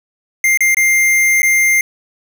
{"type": "tone with dropouts", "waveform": "square", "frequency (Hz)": 2100, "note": "C7", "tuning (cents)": 6, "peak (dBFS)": -10, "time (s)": [0.44, 1.81], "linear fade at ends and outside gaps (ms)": 2, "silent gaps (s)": [[0.574, 0.606], [0.746, 0.769], [1.42, 1.43]], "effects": ["7-bit"]}